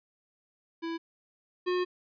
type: tone pair in turn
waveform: square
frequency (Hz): 331.1 / 361.2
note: E4 / F#4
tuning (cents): +8 / -42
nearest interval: major second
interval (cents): 150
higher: second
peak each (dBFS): -33 / -27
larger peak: second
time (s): 0.82-0.98 / 1.66-1.85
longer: second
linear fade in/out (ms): 20
effects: resampled to 11025 Hz